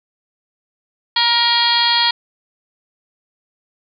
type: harmonic tone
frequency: 471.2 Hz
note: A#4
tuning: 19 cents sharp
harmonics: 2 / 3 / 4 / 5 / 6 / 7 / 8 / 9 / 10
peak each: -19 / -27 / -22 / -27 / -29 / -17 / -27 / -18 / -24 dBFS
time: 1.16-2.11 s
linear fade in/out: 5 ms
effects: none